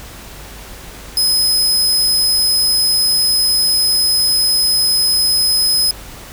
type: tone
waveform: sawtooth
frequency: 5070 Hz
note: D#8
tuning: 32 cents sharp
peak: -9 dBFS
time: 1.17-5.91 s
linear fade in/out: 2 ms
effects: added 50 Hz sine -38 dBFS peak until 6.32 s + pink hiss -35 dBFS RMS until 6.32 s